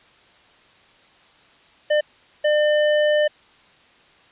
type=tone bursts at uneven times; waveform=square; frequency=600 Hz; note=D5; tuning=37 cents sharp; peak=-16 dBFS; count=2; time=1.9-2.01 / 2.44-3.28 s; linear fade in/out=10 ms; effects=white hiss -53 dBFS RMS until 4.31 s + resampled to 8000 Hz